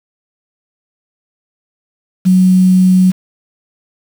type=tone with quantisation; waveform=sine; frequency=185 Hz; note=F#3; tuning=in tune; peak=-5 dBFS; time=2.25-3.12 s; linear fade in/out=20 ms; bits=5; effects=none